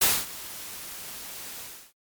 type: noise with ADSR envelope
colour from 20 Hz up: white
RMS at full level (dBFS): -19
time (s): 0.01-1.93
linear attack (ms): 11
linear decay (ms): 230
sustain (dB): -20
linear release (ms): 320
effects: MP3 96 kbps